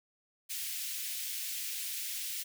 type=high-pass noise; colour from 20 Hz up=white; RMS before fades=-38 dBFS; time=0.49-2.44 s; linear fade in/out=20 ms; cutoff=2100 Hz; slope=24 dB/octave; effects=none